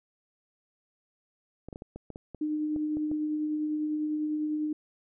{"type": "clicks", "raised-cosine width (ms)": 2, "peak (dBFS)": -27, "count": 11, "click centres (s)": [1.686, 1.728, 1.759, 1.821, 1.96, 2.103, 2.159, 2.347, 2.762, 2.97, 3.115]}
{"type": "tone with tremolo", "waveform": "sine", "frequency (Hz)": 304.2, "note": "D#4", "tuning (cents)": -39, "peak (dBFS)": -26, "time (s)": [2.41, 4.73], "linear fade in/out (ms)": 5, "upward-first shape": "triangle", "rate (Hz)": 10, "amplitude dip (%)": 30}
{"effects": []}